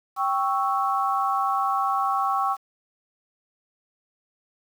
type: chord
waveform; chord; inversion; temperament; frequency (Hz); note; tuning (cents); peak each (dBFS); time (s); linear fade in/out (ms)
sine; C# diminished; second; equal; 784 / 1108.7 / 1318.5; G5 / C#6 / E6; 0 / 0 / 0; -25 / -24 / -28; 0.16-2.57; 50
effects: 8-bit